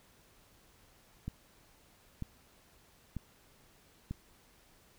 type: click train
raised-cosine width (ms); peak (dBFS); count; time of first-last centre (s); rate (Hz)
5; -25; 4; 1.28-4.11; 1.06
effects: pink hiss -64 dBFS RMS until 4.98 s